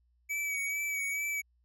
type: tone with vibrato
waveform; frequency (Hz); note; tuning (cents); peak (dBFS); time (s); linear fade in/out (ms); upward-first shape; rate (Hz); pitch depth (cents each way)
square; 2278; C#7; +47; -32; 0.29-1.42; 20; sine; 2.3; 32
effects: added 60 Hz sine -67 dBFS peak until 1.64 s